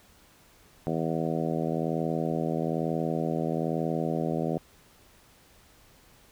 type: harmonic tone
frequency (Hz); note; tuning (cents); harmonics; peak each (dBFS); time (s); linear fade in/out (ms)
81.1; E2; -28; 2 / 3 / 4 / 5 / 6 / 7 / 8 / 9; -31 / -33 / -34 / -35 / -36 / -36 / -37 / -38; 0.87-4.58; 0
effects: pink hiss -58 dBFS RMS until 6.31 s